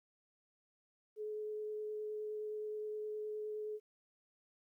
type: tone with vibrato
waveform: sine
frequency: 426.1 Hz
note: G#4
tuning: 44 cents sharp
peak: -39 dBFS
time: 1.16-3.8 s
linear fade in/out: 50 ms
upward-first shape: sine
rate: 9.6 Hz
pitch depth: 8 cents each way
effects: 13-bit